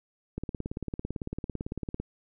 click train, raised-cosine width 3 ms, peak -20 dBFS, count 30, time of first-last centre 0.38-2 s, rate 17.9 Hz, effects none

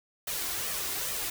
white noise with flanger, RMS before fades -33 dBFS, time 0.27-1.3 s, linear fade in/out 5 ms, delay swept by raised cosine 1.6 to 2.9 ms, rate 2.4 Hz, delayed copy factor +0.55, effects none

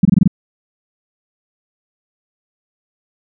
sine tone bursts, 186.6 Hz, F#3, 15 cents sharp, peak -4 dBFS, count 6, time 0.03-0.277 s, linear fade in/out 5 ms, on 22 ms, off 23 ms, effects none

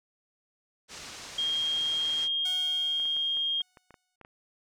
white low-pass noise, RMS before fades -44 dBFS, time 0.88-2.29 s, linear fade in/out 50 ms, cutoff 7000 Hz, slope 24 dB/octave
sine tone, 3229 Hz, G#7, 49 cents flat, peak -26 dBFS, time 1.38-3.62 s, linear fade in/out 5 ms
5% pulse tone with exponential decay, 736 Hz, F#5, 9 cents flat, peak -28 dBFS, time 2.45-4.16 s, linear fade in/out 5 ms, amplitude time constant 370 ms
clicks, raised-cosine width 0.5 ms, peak -35 dBFS, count 10, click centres 2.999 / 3.055 / 3.166 / 3.371 / 3.607 / 3.772 / 3.907 / 3.942 / 4.213 / 4.249 s
effects none

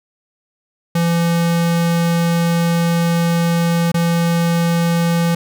square tone with dropouts, 169.2 Hz, E3, 45 cents sharp, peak -14 dBFS, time 0.95-5.35 s, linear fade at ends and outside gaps 5 ms, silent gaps 3.918-3.942 s, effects none

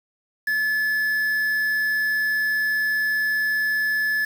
triangle tone with quantisation, 1725 Hz, A6, 35 cents flat, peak -18 dBFS, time 0.47-4.25 s, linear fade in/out 5 ms, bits 6, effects none

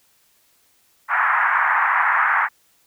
white band-pass noise, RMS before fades -18 dBFS, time 1.08-2.49 s, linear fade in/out 50 ms, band 830 to 1900 Hz, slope 48 dB/octave, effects white hiss -60 dBFS RMS until 2.86 s

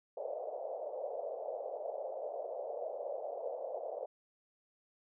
white band-pass noise, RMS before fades -41 dBFS, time 0.17-4.06 s, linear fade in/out 5 ms, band 500 to 660 Hz, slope 48 dB/octave, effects none

